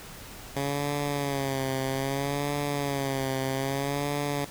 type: tone with vibrato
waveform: 10% pulse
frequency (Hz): 138.59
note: C#3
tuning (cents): 0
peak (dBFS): -19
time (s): 0.56-4.45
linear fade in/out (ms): 5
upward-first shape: sine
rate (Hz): 0.62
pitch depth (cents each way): 73
effects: pink hiss -44 dBFS RMS until 4.5 s